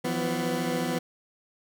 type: tone cluster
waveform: 20% pulse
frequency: 165.1 / 179.1 / 249.7 Hz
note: E3 / F3 / B3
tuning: +3 / +44 / +19 cents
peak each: -27 / -28 / -24 dBFS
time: 0.04-0.99 s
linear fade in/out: 10 ms
effects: none